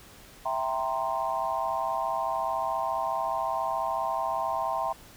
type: chord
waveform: sine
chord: C dominant seventh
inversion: first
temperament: equal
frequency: 659.3 / 784 / 932.3 / 1046.5 Hz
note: E5 / G5 / Bb5 / C6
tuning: 0 / 0 / 0 / 0 cents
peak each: -32 dBFS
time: 0.45-4.93 s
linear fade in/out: 10 ms
effects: pink hiss -51 dBFS RMS until 5.16 s